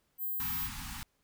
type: tone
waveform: sine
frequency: 15300 Hz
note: A#9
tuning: 44 cents sharp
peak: -32 dBFS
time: 0.18-0.7 s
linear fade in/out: 50 ms
type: band-stop noise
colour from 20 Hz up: pink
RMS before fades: -42 dBFS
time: 0.4-1.03 s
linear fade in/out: 0 ms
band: 280 to 790 Hz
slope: 96 dB/octave
effects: pink hiss -75 dBFS RMS until 1.23 s